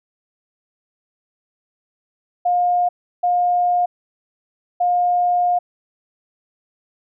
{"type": "tone bursts at uneven times", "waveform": "sine", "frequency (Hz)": 711, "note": "F5", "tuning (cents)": 31, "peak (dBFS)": -14, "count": 3, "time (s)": [[2.45, 2.89], [3.23, 3.86], [4.8, 5.59]], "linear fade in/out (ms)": 10, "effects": []}